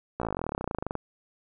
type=slowing click train; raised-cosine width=1 ms; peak=-16 dBFS; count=28; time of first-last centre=0.2-0.953 s; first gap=16 ms; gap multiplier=1.04; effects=none